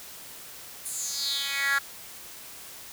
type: tone with high-pass filter sweep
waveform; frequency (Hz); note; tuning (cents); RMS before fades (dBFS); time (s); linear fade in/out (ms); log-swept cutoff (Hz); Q
10% pulse; 277.9; C#4; +4; -29; 0.85-1.79; 10; 9600 to 1500; 4.4
effects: white hiss -44 dBFS RMS until 2.92 s